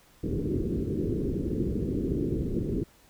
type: low-pass noise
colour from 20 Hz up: white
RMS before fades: -29 dBFS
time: 0.23-2.84 s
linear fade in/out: 10 ms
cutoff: 410 Hz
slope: 48 dB/octave
effects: pink hiss -59 dBFS RMS until 3.09 s